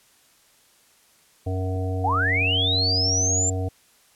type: harmonic tone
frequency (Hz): 93.3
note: F#2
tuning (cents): +15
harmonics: 1 / 3 / 5 / 7 / 8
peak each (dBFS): -24 / -33 / -33 / -36 / -38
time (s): 1.46-3.69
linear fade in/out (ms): 10
type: click train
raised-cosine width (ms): 3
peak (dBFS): -30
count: 5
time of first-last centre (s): 1.76-3.076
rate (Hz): 3.04
type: linear sweep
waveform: sine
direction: up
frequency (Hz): 698.5 to 7370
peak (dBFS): -20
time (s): 2.04-3.5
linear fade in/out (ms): 5
effects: white hiss -58 dBFS RMS until 4.15 s + low-pass 12000 Hz 12 dB/octave